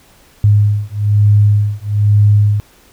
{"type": "beating tone pair", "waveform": "sine", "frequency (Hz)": [103.2, 104.3], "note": ["G#2", "G#2"], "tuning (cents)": [-10, 8], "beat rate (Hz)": 1.1, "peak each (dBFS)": -11, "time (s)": [0.44, 2.6], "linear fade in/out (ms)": 0, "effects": ["pink hiss -47 dBFS RMS until 2.92 s"]}